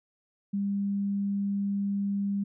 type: tone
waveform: sine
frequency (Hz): 200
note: G3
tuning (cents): +35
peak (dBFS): -26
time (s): 0.53-2.44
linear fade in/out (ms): 10
effects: none